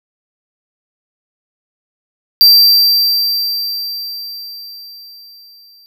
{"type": "tone with exponential decay", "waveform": "square", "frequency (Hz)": 4699, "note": "D8", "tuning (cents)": 0, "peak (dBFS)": -3, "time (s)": [2.41, 5.86], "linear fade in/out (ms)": 0, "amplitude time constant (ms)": 750, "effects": []}